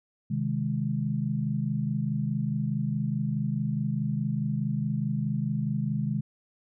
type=chord; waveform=sine; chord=Ab major; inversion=first; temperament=equal; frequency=130.81 / 155.56 / 207.7 Hz; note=C3 / Eb3 / Ab3; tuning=0 / 0 / 0 cents; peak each=-30 dBFS; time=0.3-6.21 s; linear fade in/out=10 ms; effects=none